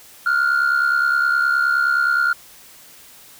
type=tone pair together; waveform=sine; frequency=1396.9 / 1466.5 Hz; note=F6 / F#6; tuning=0 / -16 cents; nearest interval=minor second; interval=84 cents; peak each=-14 / -18 dBFS; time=0.26-2.33 s; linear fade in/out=5 ms; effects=tanh soft clip ceiling -12 dBFS + white hiss -45 dBFS RMS until 3.39 s